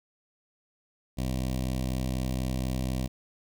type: tone with notch filter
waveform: 15% pulse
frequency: 64.1 Hz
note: C2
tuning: 35 cents flat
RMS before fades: -30 dBFS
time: 1.17-3.08 s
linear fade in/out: 20 ms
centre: 1400 Hz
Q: 0.77
effects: none